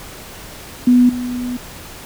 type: tone with level steps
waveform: sine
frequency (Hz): 246.9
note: B3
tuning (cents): 0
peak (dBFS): -7 / -20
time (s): 0.87-1.57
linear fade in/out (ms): 5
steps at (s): 1.09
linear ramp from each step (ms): 5
effects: pink hiss -35 dBFS RMS until 2.05 s